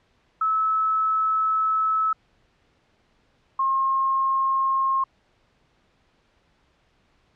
sine tone pair in turn, 1300 / 1071.7 Hz, E6 / C6, -24 / +41 cents, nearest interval minor third, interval 335 cents, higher first, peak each -19 dBFS, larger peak neither, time 0.41-2.13 / 3.59-5.04 s, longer first, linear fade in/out 5 ms, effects pink hiss -64 dBFS RMS until 7.35 s + low-pass 4000 Hz 12 dB/octave

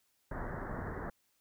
pink low-pass noise, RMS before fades -40 dBFS, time 0.31-1.1 s, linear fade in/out 5 ms, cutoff 1900 Hz, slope 96 dB/octave, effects white hiss -75 dBFS RMS until 1.4 s

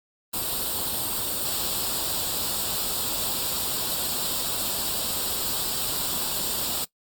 white noise with comb filter, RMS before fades -27 dBFS, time 0.33-6.85 s, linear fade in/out 10 ms, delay 0.24 ms, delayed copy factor +0.7, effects noise-tail reverb RT60 0.1 s tail -20 dB re dry + Opus 32 kbps

